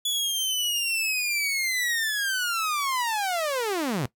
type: linear sweep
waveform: sawtooth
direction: down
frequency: 3430 to 110.2 Hz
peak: -21 dBFS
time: 0.05-4.06 s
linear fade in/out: 5 ms
effects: noise-tail reverb RT60 0.1 s tail -18 dB re dry